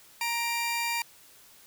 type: tone pair together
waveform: sawtooth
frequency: 935 / 2370 Hz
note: A#5 / D7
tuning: +5 / +15 cents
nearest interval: octave + major third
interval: 1610 cents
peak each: -27 dBFS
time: 0.21-1.02 s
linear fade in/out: 2 ms
effects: white hiss -55 dBFS RMS until 1.66 s